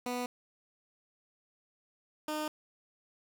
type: tone pair in turn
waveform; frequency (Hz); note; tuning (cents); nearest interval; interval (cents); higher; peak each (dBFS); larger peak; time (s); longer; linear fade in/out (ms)
15% pulse; 246.5 / 305.6; B3 / D#4; -3 / -31; major third; 372; second; -27; neither; 0.06-0.26 / 2.28-2.48; neither; 2
effects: none